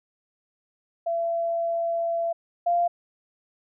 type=tone pair in turn; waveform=sine; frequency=674 / 693.7 Hz; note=E5 / F5; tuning=+38 / -12 cents; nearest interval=unison; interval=50 cents; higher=second; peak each=-23 / -19 dBFS; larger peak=second; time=1.06-2.33 / 2.66-2.88 s; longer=first; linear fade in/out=10 ms; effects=none